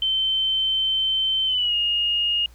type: tone with pitch glide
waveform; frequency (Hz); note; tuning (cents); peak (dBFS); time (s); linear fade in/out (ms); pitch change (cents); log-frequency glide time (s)
sine; 3090 to 2850; G7 to F7; -26 to +34; -19; 0.02-2.46; 2; -140; 1.46-1.75
effects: added 60 Hz sine -46 dBFS peak until 2.54 s + pink hiss -56 dBFS RMS until 2.54 s